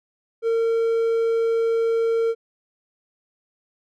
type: tone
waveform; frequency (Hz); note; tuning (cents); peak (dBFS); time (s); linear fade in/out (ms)
triangle; 456.7; A#4; -36; -16; 0.42-2.35; 50
effects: none